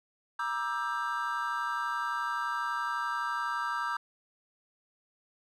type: chord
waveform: triangle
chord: E half-diminished seventh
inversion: second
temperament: just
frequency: 949.3 / 1186.7 / 1318.5 / 1582.2 Hz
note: Bb5 / D6 / E6 / G6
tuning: +31 / +18 / 0 / +16 cents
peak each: -34 dBFS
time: 0.39-3.97 s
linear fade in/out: 5 ms
effects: none